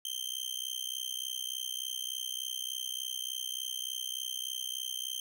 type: tone with amplitude modulation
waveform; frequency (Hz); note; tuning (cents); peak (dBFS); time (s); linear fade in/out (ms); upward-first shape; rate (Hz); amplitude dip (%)
sawtooth; 3136; G7; 0; -28; 0.05-5.2; 2; sine; 63.4; 100
effects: none